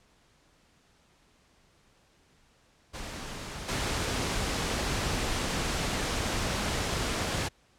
pink noise with level steps, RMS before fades -39 / -30 dBFS, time 2.93-7.49 s, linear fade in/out 20 ms, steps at 3.68 s, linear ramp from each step 10 ms, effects pink hiss -64 dBFS RMS until 7.78 s + low-pass 8000 Hz 12 dB/octave

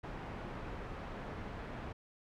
pink low-pass noise, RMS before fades -44 dBFS, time 0.03-1.93 s, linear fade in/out 10 ms, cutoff 1700 Hz, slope 12 dB/octave, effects none

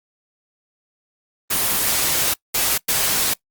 white noise bursts at uneven times, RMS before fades -19 dBFS, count 3, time 1.5-2.34 / 2.54-2.78 / 2.88-3.34 s, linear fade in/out 10 ms, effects noise-tail reverb RT60 0.1 s tail -23 dB re dry + Opus 24 kbps

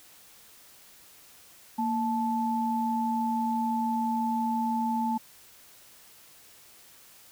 sine tone pair together, 231.5 / 874 Hz, A#3 / A5, -12 / -12 cents, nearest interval octave + major seventh, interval 2300 cents, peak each -28 / -28 dBFS, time 1.78-5.18 s, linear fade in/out 10 ms, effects white hiss -54 dBFS RMS until 7.31 s

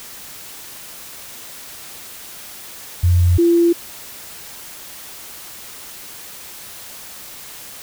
sine tone pair in turn, 88 / 341 Hz, F2 / F4, +14 / -41 cents, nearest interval octave + major seventh, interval 2345 cents, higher second, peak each -10 dBFS, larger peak neither, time 3.03-3.38 / 3.38-3.73 s, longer neither, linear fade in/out 10 ms, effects white hiss -36 dBFS RMS until 7.82 s

